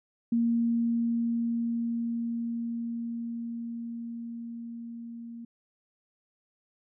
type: tone with level ramp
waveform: sine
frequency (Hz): 233.1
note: A#3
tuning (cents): 0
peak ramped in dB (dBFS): -22 to -39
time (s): 0.32-5.45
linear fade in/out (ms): 5
effects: none